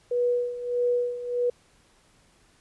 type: tone with tremolo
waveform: sine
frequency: 487.2 Hz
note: B4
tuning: 24 cents flat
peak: -20 dBFS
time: 0.11-1.5 s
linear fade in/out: 5 ms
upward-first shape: sine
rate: 1.6 Hz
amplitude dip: 75%
effects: pink hiss -61 dBFS RMS until 2.6 s + resampled to 24000 Hz